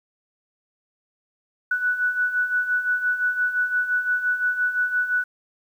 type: beating tone pair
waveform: sine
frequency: 1477 / 1482.8 Hz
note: F#6 / F#6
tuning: -3 / +3 cents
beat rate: 5.8 Hz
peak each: -27 / -21 dBFS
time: 1.71-5.24 s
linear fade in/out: 5 ms
effects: 9-bit